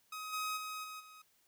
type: tone with level steps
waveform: sawtooth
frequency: 1263 Hz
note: D#6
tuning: 26 cents sharp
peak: -38 / -32 / -37 / -41 / -50 dBFS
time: 0.12-1.22 s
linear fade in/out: 5 ms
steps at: 0.32 / 0.56 / 0.83 / 0.99 s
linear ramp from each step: 20 ms
effects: white hiss -72 dBFS RMS until 1.47 s